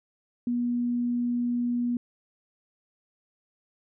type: tone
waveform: sine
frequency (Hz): 241.6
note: B3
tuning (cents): -38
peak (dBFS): -24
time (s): 0.47-1.97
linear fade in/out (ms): 2
effects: none